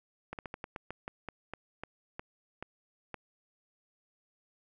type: slowing click train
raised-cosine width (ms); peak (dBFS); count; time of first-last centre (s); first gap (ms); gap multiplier
0.5; -24; 14; 0.33-3.143; 58; 1.2
effects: none